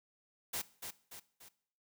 white noise with echo, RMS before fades -38 dBFS, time 0.53-0.62 s, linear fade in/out 10 ms, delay 290 ms, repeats 3, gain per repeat -6 dB, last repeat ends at 1.49 s, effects noise-tail reverb RT60 0.6 s tail -19 dB re dry

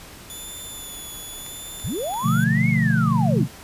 5% pulse tone with vibrato, 3479 Hz, A7, 20 cents flat, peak -27 dBFS, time 0.3-2.44 s, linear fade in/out 0 ms, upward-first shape sine, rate 0.88 Hz, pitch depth 30 cents each way
clicks, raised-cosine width 0.2 ms, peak -23 dBFS, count 4, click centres 1.464 / 1.799 / 2.14 / 2.284 s
sine linear two-way sweep, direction up then down, 58.8 to 2235 to 189.1 Hz, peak -24 dBFS, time 1.84-3.46 s, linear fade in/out 5 ms, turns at 2.69 s
sine chord, B half-diminished seventh, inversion none, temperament equal, 123.47 / 146.83 / 174.61 / 220 Hz, B2 / D3 / F3 / A3, 0 / 0 / 0 / 0 cents, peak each -22 dBFS, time 2.22-3.48 s, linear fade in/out 50 ms
effects pink hiss -42 dBFS RMS until 3.63 s + resampled to 32000 Hz

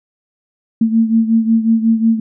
sine beating tone pair, 224.3 / 229.8 Hz, A3 / A#3, +34 / -25 cents, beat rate 5.5 Hz, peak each -11 / -16 dBFS, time 0.81-2.2 s, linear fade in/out 5 ms, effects none

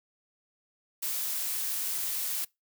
blue noise, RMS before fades -32 dBFS, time 1.02-2.45 s, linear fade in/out 10 ms, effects noise-tail reverb RT60 0.2 s tail -24 dB re dry

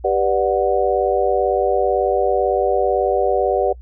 sine chord, G major seventh, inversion none, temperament just, 392 / 490 / 588 / 735 Hz, G4 / B4 / D5 / F#5, 0 / -14 / +2 / -12 cents, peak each -20 dBFS, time 0.04-3.73 s, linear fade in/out 10 ms, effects noise-tail reverb RT60 0.1 s tail -24 dB re dry + added 60 Hz sine -35 dBFS peak until 3.81 s

